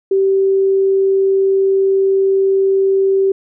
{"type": "tone", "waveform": "sine", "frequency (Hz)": 387.6, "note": "G4", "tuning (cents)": -20, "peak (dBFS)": -10, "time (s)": [0.11, 3.32], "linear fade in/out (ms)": 5, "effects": []}